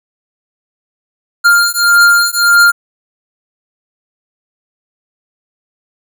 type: beating tone pair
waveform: square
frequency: 1400 / 1401.7 Hz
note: F6 / F6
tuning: +4 / +6 cents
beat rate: 1.7 Hz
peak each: -10 dBFS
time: 1.44-2.72 s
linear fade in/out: 20 ms
effects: none